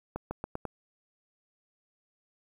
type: accelerating click train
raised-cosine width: 1 ms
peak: -20 dBFS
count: 5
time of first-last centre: 0.16-0.653 s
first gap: 150 ms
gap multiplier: 0.87
effects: 9-bit